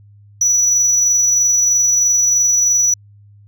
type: tone with amplitude modulation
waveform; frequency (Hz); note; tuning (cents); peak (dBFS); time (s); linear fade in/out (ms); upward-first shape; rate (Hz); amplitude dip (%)
sine; 5900; F#8; -6; -7; 0.41-2.94; 5; sine; 23.1; 35
effects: tanh soft clip ceiling -9 dBFS + added 102 Hz sine -42 dBFS peak until 3.47 s